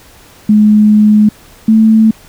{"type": "tone pair in turn", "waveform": "sine", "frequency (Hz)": [211.6, 220.3], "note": ["G#3", "A3"], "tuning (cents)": [33, 2], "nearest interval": "minor second", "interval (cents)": 69, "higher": "second", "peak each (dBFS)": -3, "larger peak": "neither", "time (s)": [[0.49, 1.29], [1.68, 2.11]], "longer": "first", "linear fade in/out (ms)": 5, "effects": ["pink hiss -40 dBFS RMS until 2.28 s"]}